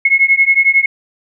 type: beating tone pair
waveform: sine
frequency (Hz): 2171 / 2182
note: C#7 / C#7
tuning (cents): -37 / -28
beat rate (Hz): 11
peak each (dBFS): -11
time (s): 0.05-0.86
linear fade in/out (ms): 5
effects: none